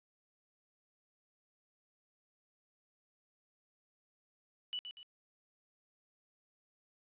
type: tone with echo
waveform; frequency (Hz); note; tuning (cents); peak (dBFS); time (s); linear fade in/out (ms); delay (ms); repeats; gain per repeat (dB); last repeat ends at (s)
sine; 2960; F#7; 0; -36; 4.73-4.79; 0; 120; 2; -7; 5.03
effects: resampled to 8000 Hz + 12-bit